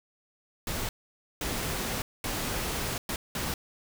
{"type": "noise bursts at uneven times", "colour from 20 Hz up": "pink", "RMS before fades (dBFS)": -32, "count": 5, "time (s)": [[0.67, 0.89], [1.41, 2.02], [2.24, 2.98], [3.09, 3.16], [3.35, 3.54]], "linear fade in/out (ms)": 2, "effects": []}